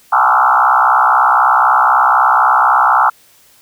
sine tone with frequency modulation, 1091 Hz, C#6, 28 cents flat, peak -7 dBFS, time 0.12-3.1 s, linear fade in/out 10 ms, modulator 63.9 Hz, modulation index 5, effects white hiss -48 dBFS RMS until 3.61 s

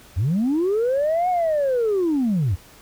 sine linear two-way sweep, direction up then down, 77 to 740 to 77 Hz, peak -16 dBFS, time 0.16-2.56 s, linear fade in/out 20 ms, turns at 1.29 s, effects tanh soft clip ceiling -15 dBFS + pink hiss -48 dBFS RMS until 2.81 s

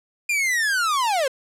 45% pulse linear sweep, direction down, 2435 to 504 Hz, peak -19 dBFS, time 0.29-1.28 s, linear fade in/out 5 ms, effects low-pass 11000 Hz 12 dB/octave

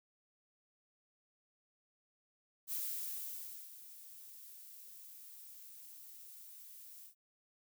violet noise with ADSR envelope, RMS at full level -39 dBFS, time 2.67-7.15 s, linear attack 52 ms, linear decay 980 ms, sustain -15 dB, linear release 100 ms, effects none

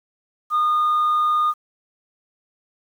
sine tone, 1223 Hz, D#6, 30 cents flat, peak -14 dBFS, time 0.5-1.54 s, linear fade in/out 50 ms, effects tanh soft clip ceiling -14 dBFS + 8-bit

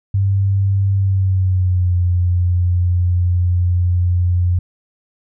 sine tone with pitch glide, 98 to 88.83 Hz, G2 to F2, 0 to +30 cents, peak -12 dBFS, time 0.14-4.59 s, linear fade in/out 5 ms, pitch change -170 cents, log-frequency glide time 0.94-1.96 s, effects none

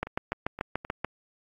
two click trains, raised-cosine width 0.5 ms, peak -13 / -23 dBFS, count 8 / 4, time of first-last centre 0.03-1.046 / 0.07-0.849 s, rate 6.89 / 3.85 Hz, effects AAC 32 kbps

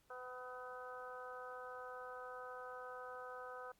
harmonic tone with a mistuned harmonic, 252.1 Hz, B3, 36 cents sharp, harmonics 2 / 3 / 4 / 5 / 6, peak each -51 / -55 / -56 / -52 / -55 dBFS, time 0.1-3.72 s, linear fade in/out 5 ms, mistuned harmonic 4, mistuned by -21 cents, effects pink hiss -75 dBFS RMS until 3.79 s + Opus 48 kbps

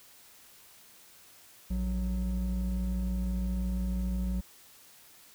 triangle tone pair together, 57.29 / 184.8 Hz, A#1 / F#3, -29 / -2 cents, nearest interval octave + minor sixth, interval 2027 cents, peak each -27 / -30 dBFS, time 1.7-4.41 s, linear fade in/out 10 ms, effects tanh soft clip ceiling -22 dBFS + white hiss -56 dBFS RMS until 5.34 s

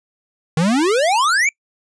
square exponential sweep, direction up, 151.1 to 2368 Hz, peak -14 dBFS, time 0.57-1.49 s, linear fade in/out 2 ms, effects noise-tail reverb RT60 0.1 s tail -26 dB re dry + resampled to 22050 Hz

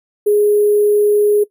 sine tone with sample-and-hold, 415.3 Hz, G#4, in tune, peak -9 dBFS, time 0.26-1.44 s, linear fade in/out 10 ms, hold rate 11025 Hz, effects noise-tail reverb RT60 0.1 s tail -19 dB re dry

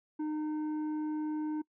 triangle tone with tanh clipping, 306.1 Hz, D#4, 28 cents flat, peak -33 dBFS, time 0.19-1.62 s, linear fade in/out 10 ms, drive 11 dB, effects noise-tail reverb RT60 0.1 s tail -24 dB re dry

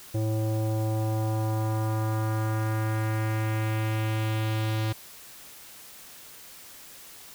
square tone with low-pass filter sweep, 109.4 Hz, A2, 9 cents flat, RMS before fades -27 dBFS, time 0.14-4.93 s, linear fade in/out 10 ms, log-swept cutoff 500 to 4100 Hz, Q 1.7, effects white hiss -47 dBFS RMS until 7.34 s

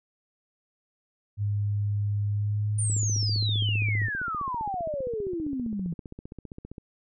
sine tone with pitch glide, 102.7 to 105.34 Hz, G#2 to G#2, -19 to +25 cents, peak -24 dBFS, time 1.37-4.1 s, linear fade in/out 50 ms, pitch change +44 cents, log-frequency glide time 2.28-2.77 s
sine exponential sweep, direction down, 9397 to 161.5 Hz, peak -28 dBFS, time 2.78-5.94 s, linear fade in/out 10 ms
click train, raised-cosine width 3 ms, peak -27 dBFS, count 60, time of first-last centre 2.9-6.782 s, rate 15.2 Hz
effects none

